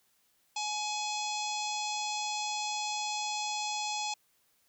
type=harmonic tone; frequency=844 Hz; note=G#5; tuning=28 cents sharp; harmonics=1 / 3 / 4 / 5 / 6 / 7 / 8 / 9; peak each=-35 / -40 / -41 / -42 / -43 / -43 / -44 / -45 dBFS; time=0.56-4.14 s; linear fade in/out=5 ms; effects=white hiss -71 dBFS RMS until 4.68 s